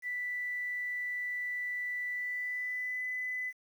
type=tone with pitch glide; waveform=sine; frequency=1975.5 to 2005 Hz; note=B6 to B6; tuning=0 to +26 cents; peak=-33 dBFS; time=0.02-3.53 s; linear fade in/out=50 ms; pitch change=+26 cents; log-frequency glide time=2.12-3.04 s; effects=10-bit